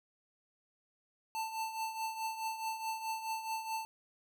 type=tone with tremolo; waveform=square; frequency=888 Hz; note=A5; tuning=16 cents sharp; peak=-34 dBFS; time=1.35-3.85 s; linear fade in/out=0 ms; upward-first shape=triangle; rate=4.7 Hz; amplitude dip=70%; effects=none